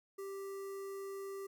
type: tone with notch filter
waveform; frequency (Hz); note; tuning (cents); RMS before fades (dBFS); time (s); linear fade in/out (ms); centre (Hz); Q
square; 392; G4; 0; -44; 0.18-1.47; 10; 3300; 0.61
effects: none